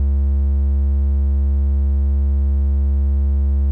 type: tone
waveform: triangle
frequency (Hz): 69.3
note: C#2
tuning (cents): 0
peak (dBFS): -11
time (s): 0-3.71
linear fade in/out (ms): 0
effects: none